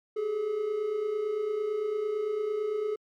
triangle tone pair together, 398.3 / 427.2 Hz, G4 / G#4, +28 / +49 cents, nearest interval minor second, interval 121 cents, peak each -34 / -26 dBFS, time 0.16-2.96 s, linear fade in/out 10 ms, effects MP3 96 kbps

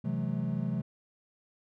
triangle chord, F# half-diminished seventh, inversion second, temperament equal with one note detuned, 130.81 / 164.81 / 185 / 215.5 Hz, C3 / E3 / F#3 / A3, 0 / 0 / 0 / -36 cents, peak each -33 dBFS, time 0.04-0.82 s, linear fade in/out 10 ms, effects none

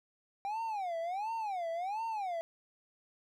triangle tone with vibrato, 776 Hz, G5, 18 cents flat, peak -32 dBFS, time 0.45-2.41 s, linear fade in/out 0 ms, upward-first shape sine, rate 1.4 Hz, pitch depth 280 cents each way, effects none

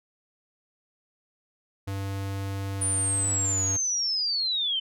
square tone with pitch glide, 98 to 96.54 Hz, G2 to G2, 0 to -26 cents, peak -30 dBFS, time 1.87-3.77 s, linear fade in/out 10 ms, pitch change -26 cents, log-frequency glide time 3.45-3.55 s
sine linear sweep, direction down, 9470 to 3026 Hz, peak -24 dBFS, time 2.81-4.8 s, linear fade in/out 10 ms
effects none

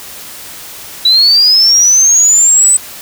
sine linear sweep, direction up, 3907 to 8100 Hz, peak -4 dBFS, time 1.05-2.77 s, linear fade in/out 5 ms, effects white hiss -29 dBFS RMS until 3.01 s

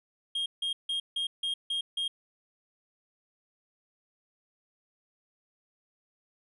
triangle tone bursts, 3236 Hz, G#7, 46 cents flat, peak -27 dBFS, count 7, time 0.35-2.08 s, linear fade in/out 5 ms, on 110 ms, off 160 ms, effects resampled to 32000 Hz

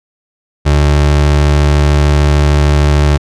30% pulse tone, 73.42 Hz, D2, in tune, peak -4 dBFS, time 0.65-3.18 s, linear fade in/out 20 ms, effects low-pass 7000 Hz 12 dB/octave

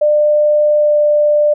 sine tone with pitch glide, 598 to 594.6 Hz, D5 to D5, +31 to +21 cents, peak -8 dBFS, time 0.01-1.54 s, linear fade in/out 10 ms, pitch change -10 cents, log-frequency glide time 0.75-0.96 s, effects none

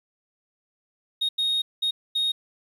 sine tone bursts at uneven times, 3729 Hz, A#7, in tune, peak -19 dBFS, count 4, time 1.21-1.29 / 1.38-1.62 / 1.82-1.91 / 2.15-2.32 s, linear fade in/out 10 ms, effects tanh soft clip ceiling -20 dBFS + 9-bit

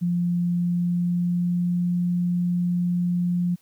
sine tone with pitch glide, 174.61 to 176.23 Hz, F3 to F3, 0 to +16 cents, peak -20 dBFS, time 0.01-3.56 s, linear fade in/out 20 ms, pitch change +16 cents, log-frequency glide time 0.51-1.93 s, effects white hiss -62 dBFS RMS until 3.61 s

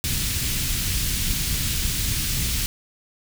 pink band-stop noise, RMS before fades -24 dBFS, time 0.04-2.66 s, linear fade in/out 0 ms, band 160 to 2900 Hz, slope 12 dB/octave, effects none

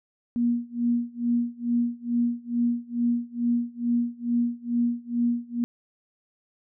sine tone with tremolo, 238.3 Hz, A#3, 38 cents sharp, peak -19 dBFS, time 0.36-5.64 s, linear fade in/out 0 ms, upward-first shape sine, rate 2.3 Hz, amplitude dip 95%, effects none

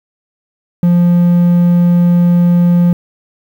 triangle tone, 174.61 Hz, F3, in tune, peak -4 dBFS, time 0.83-2.93 s, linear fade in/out 2 ms, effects 7-bit

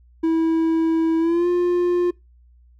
triangle tone with pitch glide, 325.6 to 353 Hz, E4 to F4, -21 to +19 cents, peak -14 dBFS, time 0.23-2.11 s, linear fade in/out 10 ms, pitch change +140 cents, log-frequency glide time 1.19-1.48 s, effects noise-tail reverb RT60 0.2 s tail -23 dB re dry + added 60 Hz sine -49 dBFS peak until 2.79 s

